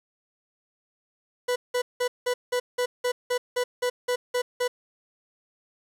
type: tone bursts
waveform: 40% pulse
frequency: 493.9 Hz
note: B4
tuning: in tune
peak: -22 dBFS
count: 13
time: 1.48-4.68 s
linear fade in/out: 10 ms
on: 80 ms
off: 180 ms
effects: low-pass 12000 Hz 12 dB/octave + 8-bit